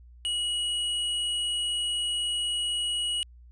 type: tone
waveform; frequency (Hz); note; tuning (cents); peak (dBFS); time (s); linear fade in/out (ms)
square; 2911; F#7; -29; -27; 0.25-3.23; 0
effects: added 60 Hz sine -48 dBFS peak until 3.51 s + resampled to 22050 Hz